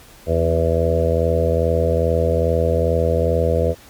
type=harmonic tone with a mistuned harmonic; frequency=82.41 Hz; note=E2; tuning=in tune; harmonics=1 / 2 / 3 / 4 / 5 / 6 / 7 / 8; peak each=-19 / -25 / -30 / -30 / -25 / -19 / -24 / -25 dBFS; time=0.26-3.75 s; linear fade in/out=50 ms; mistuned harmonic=3; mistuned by=+15 cents; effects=pink hiss -45 dBFS RMS until 3.89 s + MP3 96 kbps